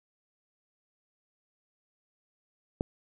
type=click; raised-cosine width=2 ms; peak=-15 dBFS; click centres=2.809 s; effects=none